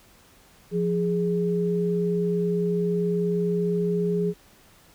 sine tone pair together, 174.61 / 415.3 Hz, F3 / G#4, 0 / 0 cents, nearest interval octave + minor third, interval 1500 cents, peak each -24 / -24 dBFS, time 0.71-4.34 s, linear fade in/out 50 ms, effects pink hiss -55 dBFS RMS until 4.94 s

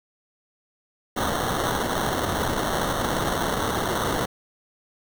white noise with sample-and-hold, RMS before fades -25 dBFS, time 1.16-4.26 s, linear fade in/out 10 ms, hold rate 2450 Hz, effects none

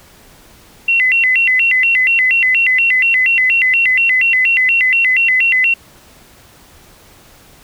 sine tone with vibrato, 2349 Hz, D7, in tune, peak -9 dBFS, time 0.88-5.74 s, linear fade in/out 5 ms, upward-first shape square, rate 4.2 Hz, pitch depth 260 cents each way, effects pink hiss -44 dBFS RMS until 7.63 s

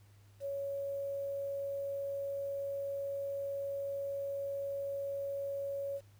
sine tone with quantisation, 557 Hz, C#5, 8 cents sharp, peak -35 dBFS, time 0.4-6.01 s, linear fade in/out 50 ms, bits 10, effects added 101 Hz sine -58 dBFS peak until 6.19 s + pink hiss -69 dBFS RMS until 6.19 s

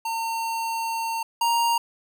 square tone pair in turn, 910 / 934 Hz, A#5 / A#5, -42 / +3 cents, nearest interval unison, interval 45 cents, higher second, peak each -26 / -20 dBFS, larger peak second, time 0.05-1.23 / 1.41-1.78 s, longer first, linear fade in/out 5 ms, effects none

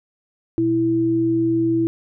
sine tone pair together, 122.6 / 329.6 Hz, B2 / E4, -12 / 0 cents, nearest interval octave + perfect fourth, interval 1712 cents, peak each -26 / -16 dBFS, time 0.58-1.87 s, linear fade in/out 0 ms, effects none

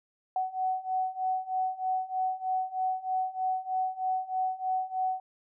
sine beating tone pair, 747 / 750.2 Hz, F#5 / F#5, +16 / +24 cents, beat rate 3.2 Hz, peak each -32 / -30 dBFS, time 0.36-5.2 s, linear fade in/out 2 ms, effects none

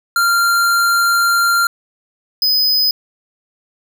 square tone pair in turn, 1387 / 5020 Hz, F6 / D#8, -12 / +15 cents, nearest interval octave + minor seventh, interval 2227 cents, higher second, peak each -12 dBFS, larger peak neither, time 0.16-1.67 / 2.42-2.91 s, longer first, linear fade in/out 2 ms, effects none

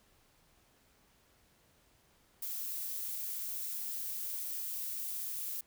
violet noise, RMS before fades -39 dBFS, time 2.42-5.61 s, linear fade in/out 5 ms, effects pink hiss -68 dBFS RMS until 5.66 s

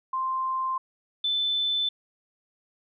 sine tone pair in turn, 1046.5 / 3520 Hz, C6 / A7, 0 / 0 cents, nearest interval octave + major sixth, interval 2100 cents, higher second, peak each -25 / -23 dBFS, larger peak second, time 0.13-0.78 / 1.24-1.89 s, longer neither, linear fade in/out 5 ms, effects none

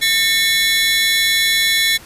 45% pulse tone cluster, 1806 / 2193 / 3417 / 3980 Hz, A6 / C#7 / G#7 / B7, +45 / -19 / +49 / +13 cents, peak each -19 dBFS, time 0.01-1.98 s, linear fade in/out 20 ms, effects pink hiss -40 dBFS RMS until 2.05 s + resampled to 32000 Hz

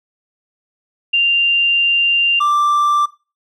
sine / triangle tone pair in turn, 2786 / 1176.8 Hz, F7 / D6, -5 / +3 cents, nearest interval octave + minor third, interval 1492 cents, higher first, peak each -10 dBFS, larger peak neither, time 1.13-2.4 / 2.4-3.06 s, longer first, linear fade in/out 10 ms, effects noise-tail reverb RT60 0.3 s tail -19 dB re dry

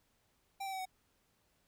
square tone with pitch steps, 784 / 771.9 / 759.9 / 748.2 Hz, G5 / G5 / F#5 / F#5, 0 / -27 / +46 / +19 cents, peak -39 dBFS, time 0.6-0.856 s, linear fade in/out 10 ms, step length 64 ms, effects pink hiss -75 dBFS RMS until 1.67 s

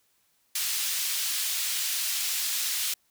pink high-pass noise, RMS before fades -29 dBFS, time 0.55-2.94 s, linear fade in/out 5 ms, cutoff 3300 Hz, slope 12 dB/octave, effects white hiss -69 dBFS RMS until 3.1 s

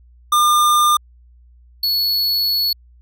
square tone pair in turn, 1203 / 4397 Hz, D6 / C#8, +41 / -15 cents, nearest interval octave + minor seventh, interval 2244 cents, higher second, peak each -12 / -16 dBFS, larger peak first, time 0.32-0.97 / 1.83-2.73 s, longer second, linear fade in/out 5 ms, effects added 60 Hz sine -45 dBFS peak until 3.01 s

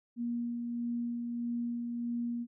sine tone with tremolo, 237.5 Hz, A#3, 33 cents sharp, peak -31 dBFS, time 0.16-2.47 s, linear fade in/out 50 ms, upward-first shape sine, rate 1.6 Hz, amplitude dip 30%, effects none

